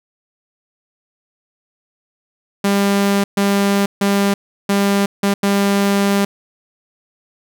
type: tone bursts at uneven times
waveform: sawtooth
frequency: 199.6 Hz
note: G3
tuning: 32 cents sharp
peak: -9 dBFS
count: 6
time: 2.64-3.24 / 3.37-3.86 / 4.01-4.34 / 4.69-5.06 / 5.23-5.34 / 5.43-6.25 s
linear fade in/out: 5 ms
effects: none